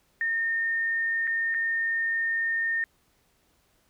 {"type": "tone with dropouts", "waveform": "sine", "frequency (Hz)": 1826, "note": "A#6", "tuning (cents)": -36, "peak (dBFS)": -24, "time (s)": [0.21, 2.84], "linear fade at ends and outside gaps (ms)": 1, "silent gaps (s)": [[1.271, 1.275], [1.542, 1.546]], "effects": ["pink hiss -67 dBFS RMS until 3.89 s"]}